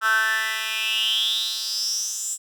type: tone with high-pass filter sweep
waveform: 10% pulse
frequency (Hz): 220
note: A3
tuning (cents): 0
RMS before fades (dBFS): -24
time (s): 0.01-2.38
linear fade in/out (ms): 50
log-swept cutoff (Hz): 1400 to 7700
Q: 8.7
effects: none